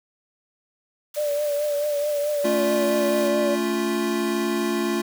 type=high-pass noise; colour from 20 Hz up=white; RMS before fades=-38 dBFS; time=1.14-3.28 s; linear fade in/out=5 ms; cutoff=990 Hz; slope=24 dB/octave
type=tone with vibrato; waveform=sine; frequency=586 Hz; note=D5; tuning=4 cents flat; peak=-21 dBFS; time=1.16-3.56 s; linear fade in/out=20 ms; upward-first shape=triangle; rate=4.6 Hz; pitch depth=45 cents each way
type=chord; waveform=square; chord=A augmented; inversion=none; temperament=equal with one note detuned; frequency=220 / 281.7 / 349.2 Hz; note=A3 / C#4 / E#4; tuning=0 / +28 / 0 cents; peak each=-27 / -30 / -25 dBFS; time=2.44-5.02 s; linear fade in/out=10 ms
effects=none